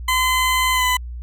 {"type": "tone with pitch glide", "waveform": "20% pulse", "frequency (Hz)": [1024, 1004.1], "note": ["C6", "B5"], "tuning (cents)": [-38, 28], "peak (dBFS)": -11, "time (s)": [0.08, 0.97], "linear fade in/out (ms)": 5, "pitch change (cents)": -34, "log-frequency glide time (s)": [0.73, 0.84], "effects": ["added 60 Hz sine -28 dBFS peak until 1.22 s"]}